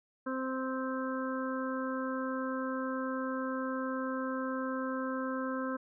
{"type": "harmonic tone", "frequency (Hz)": 261.3, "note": "C4", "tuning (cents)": -2, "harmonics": [1, 2, 4, 5, 6], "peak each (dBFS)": [-35, -38, -41, -42, -43], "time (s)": [0.26, 5.77], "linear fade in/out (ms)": 10, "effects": []}